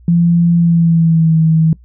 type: tone with pitch glide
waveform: sine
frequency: 170.7 to 160.19 Hz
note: F3 to E3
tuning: -39 to -49 cents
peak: -7 dBFS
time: 0.08-1.73 s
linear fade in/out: 2 ms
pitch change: -110 cents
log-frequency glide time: 0.56-1.37 s
effects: noise-tail reverb RT60 0.1 s tail -21 dB re dry + added 60 Hz sine -39 dBFS peak until 1.84 s